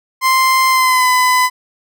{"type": "tone with pitch glide", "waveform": "30% pulse", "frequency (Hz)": [1045, 1006.5], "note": ["C6", "B5"], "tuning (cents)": [-2, 33], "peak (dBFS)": -7, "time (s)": [0.21, 1.5], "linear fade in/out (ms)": 50, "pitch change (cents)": -65, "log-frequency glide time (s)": [0.69, 1.08], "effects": []}